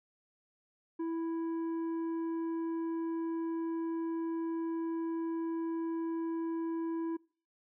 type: tone with tanh clipping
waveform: triangle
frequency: 329.6 Hz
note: E4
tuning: in tune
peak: -34 dBFS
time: 0.99-7.17 s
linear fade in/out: 10 ms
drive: 11 dB
effects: noise-tail reverb RT60 0.4 s tail -24 dB re dry